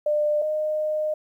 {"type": "tone pair in turn", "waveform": "sine", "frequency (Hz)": [598, 613.7], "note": ["D5", "D#5"], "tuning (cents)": [31, -24], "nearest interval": "unison", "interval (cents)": 45, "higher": "second", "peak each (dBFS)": [-19, -22], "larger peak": "first", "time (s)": [[0.06, 0.42], [0.42, 1.14]], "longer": "second", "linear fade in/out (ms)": 5, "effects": ["10-bit"]}